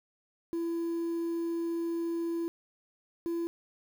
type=tone pair in turn; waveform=sine; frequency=335.7 / 337.4 Hz; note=E4 / E4; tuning=+32 / +40 cents; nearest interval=unison; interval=8 cents; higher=second; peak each=-27 dBFS; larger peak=neither; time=0.53-2.48 / 3.26-3.47 s; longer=first; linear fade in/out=0 ms; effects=tanh soft clip ceiling -29 dBFS + 9-bit